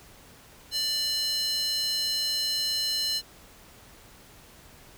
square tone with high-pass filter, 591 Hz, D5, 11 cents sharp, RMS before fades -28 dBFS, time 0.71-3.22 s, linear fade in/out 50 ms, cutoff 3800 Hz, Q 6.7, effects pink hiss -52 dBFS RMS until 4.97 s

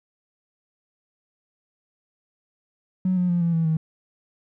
triangle tone with pitch steps, 185 / 179.53 / 174.21 / 169.06 / 164.06 / 159.2 Hz, F#3 / F3 / F3 / E3 / E3 / D#3, 0 / +48 / -4 / +44 / -8 / +40 cents, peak -15 dBFS, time 3.05-3.77 s, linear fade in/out 5 ms, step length 120 ms, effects tanh soft clip ceiling -16 dBFS

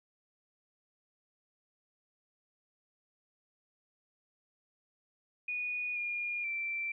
sine tone with pitch steps, 2463 / 2422 / 2344 Hz, D#7 / D#7 / D7, -18 / -47 / -4 cents, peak -33 dBFS, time 5.48-6.92 s, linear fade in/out 5 ms, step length 480 ms, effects none

